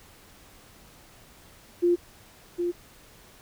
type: tone with echo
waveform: sine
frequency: 349.2 Hz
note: F4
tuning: in tune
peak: -18 dBFS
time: 1.82-1.96 s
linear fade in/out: 20 ms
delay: 760 ms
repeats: 1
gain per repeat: -6 dB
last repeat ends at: 2.72 s
effects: pink hiss -53 dBFS RMS until 3.41 s